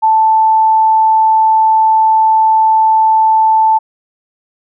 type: tone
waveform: sine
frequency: 880 Hz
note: A5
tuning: in tune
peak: -6 dBFS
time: 0.02-3.79 s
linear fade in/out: 20 ms
effects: none